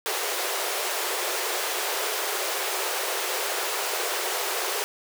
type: high-pass noise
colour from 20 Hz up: pink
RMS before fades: -28 dBFS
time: 0.06-4.84 s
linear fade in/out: 0 ms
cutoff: 360 Hz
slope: 96 dB/octave
effects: none